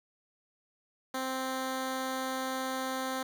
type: tone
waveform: 10% pulse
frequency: 261.6 Hz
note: C4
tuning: in tune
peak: -24 dBFS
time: 1.14-3.23 s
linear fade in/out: 5 ms
effects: none